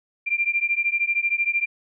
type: beating tone pair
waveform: sine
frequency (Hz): 2372 / 2385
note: D7 / D7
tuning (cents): +17 / +26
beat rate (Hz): 13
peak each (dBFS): -23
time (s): 0.26-1.66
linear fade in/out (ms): 20
effects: none